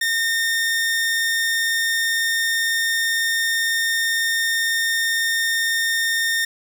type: tone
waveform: sawtooth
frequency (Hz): 1826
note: A#6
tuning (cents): -36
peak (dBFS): -15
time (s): 0.01-6.45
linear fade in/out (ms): 5
effects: none